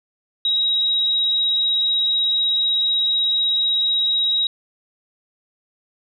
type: tone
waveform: sine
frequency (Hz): 3821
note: A#7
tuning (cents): +42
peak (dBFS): -16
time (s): 0.45-4.47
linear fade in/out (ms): 2
effects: none